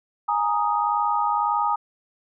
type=chord; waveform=sine; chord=Ab suspended second; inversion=none; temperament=equal; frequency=830.6 / 932.3 / 1244.5 Hz; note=Ab5 / Bb5 / Eb6; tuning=0 / 0 / 0 cents; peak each=-24 dBFS; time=0.28-1.76 s; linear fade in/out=10 ms; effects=none